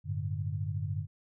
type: chord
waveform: sine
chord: G suspended second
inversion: none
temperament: equal with one note detuned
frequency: 96.26 / 110 / 146.83 Hz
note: G2 / A2 / D3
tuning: -31 / 0 / 0 cents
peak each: -34 / -37 / -36 dBFS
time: 0.04-1.07 s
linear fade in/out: 50 ms
effects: none